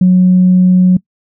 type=tone; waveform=sine; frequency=182.9 Hz; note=F#3; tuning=20 cents flat; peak=-3 dBFS; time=0.01-0.97 s; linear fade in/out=5 ms; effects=noise-tail reverb RT60 0.1 s tail -23 dB re dry + tanh soft clip ceiling 0 dBFS